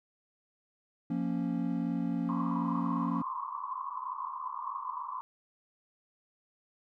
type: chord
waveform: triangle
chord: Bb minor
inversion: second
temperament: equal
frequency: 174.61 / 233.1 / 277.2 Hz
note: F3 / Bb3 / Db4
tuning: 0 / 0 / 0 cents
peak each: -32 dBFS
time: 1.1-3.22 s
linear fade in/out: 5 ms
type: band-pass noise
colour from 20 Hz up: pink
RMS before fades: -38 dBFS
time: 2.29-5.21 s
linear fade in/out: 0 ms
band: 1000 to 1100 Hz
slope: 96 dB/octave
effects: none